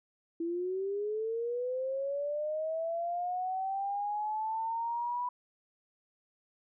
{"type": "linear sweep", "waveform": "sine", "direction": "up", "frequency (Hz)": [329.6, 987.8], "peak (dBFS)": -31, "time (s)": [0.4, 5.29], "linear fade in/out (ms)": 5, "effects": []}